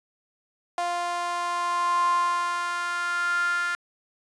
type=tone with high-pass filter sweep; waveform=sawtooth; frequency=349.2 Hz; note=F4; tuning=in tune; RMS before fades=-26 dBFS; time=0.78-3.75 s; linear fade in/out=0 ms; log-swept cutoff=790 to 1500 Hz; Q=9.4; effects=resampled to 22050 Hz